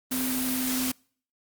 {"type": "tone in noise", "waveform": "sine", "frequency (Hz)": 256.7, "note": "C4", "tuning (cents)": -33, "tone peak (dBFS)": -28, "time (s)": [0.11, 0.92], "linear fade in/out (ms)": 10, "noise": "white", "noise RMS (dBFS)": -30, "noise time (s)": [0.11, 0.92], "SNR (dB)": -1, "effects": ["noise-tail reverb RT60 0.5 s tail -26 dB re dry", "Opus 32 kbps"]}